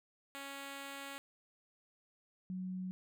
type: tone pair in turn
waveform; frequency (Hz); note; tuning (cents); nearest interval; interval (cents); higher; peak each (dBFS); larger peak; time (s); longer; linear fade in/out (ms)
5% pulse / sine; 277.2 / 185.01; C#4 / F#3; 0 / 0; perfect fifth; 700; first; -33 / -38; first; 0.35-1.18 / 2.5-2.91; first; 0
effects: none